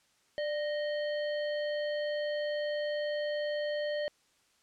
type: harmonic tone with a mistuned harmonic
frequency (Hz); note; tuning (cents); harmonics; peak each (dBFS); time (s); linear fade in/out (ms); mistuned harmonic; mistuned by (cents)
621; D#5; -3; 1 / 3 / 5 / 7; -31 / -41 / -45 / -48; 0.38-4.08; 0; 1; -80
effects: white hiss -69 dBFS RMS until 4.62 s + low-pass 8000 Hz 12 dB/octave